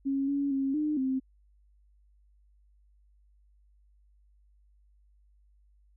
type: tone with pitch steps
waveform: sine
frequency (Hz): 273.6 / 281.4 / 271.1 / 302.5 / 262.9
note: C#4 / C#4 / C#4 / D#4 / C4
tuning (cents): -23 / +26 / -38 / -49 / +8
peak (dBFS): -26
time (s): 0.05-1.2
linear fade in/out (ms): 20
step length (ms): 230
effects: added 50 Hz sine -60 dBFS peak until 5.96 s